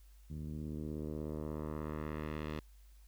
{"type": "tone with low-pass filter sweep", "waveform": "10% pulse", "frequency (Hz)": 76.5, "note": "D#2", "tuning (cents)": -29, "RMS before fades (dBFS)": -41, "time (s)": [0.3, 2.6], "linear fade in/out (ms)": 5, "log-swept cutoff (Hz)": [160, 3600], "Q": 1.1, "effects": ["added 50 Hz sine -56 dBFS peak until 3.07 s", "white hiss -71 dBFS RMS until 3.07 s"]}